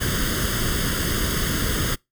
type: noise with comb filter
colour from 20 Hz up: pink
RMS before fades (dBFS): -23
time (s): 0-1.96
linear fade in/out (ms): 20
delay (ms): 0.61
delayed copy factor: +0.8
effects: noise-tail reverb RT60 0.2 s tail -25 dB re dry